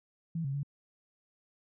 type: tone with pitch steps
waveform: sine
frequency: 164.9 / 136.8 / 141.8 Hz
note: E3 / C#3 / C#3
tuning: +1 / -23 / +40 cents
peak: -31 dBFS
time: 0.35-0.632 s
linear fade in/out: 5 ms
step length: 94 ms
effects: none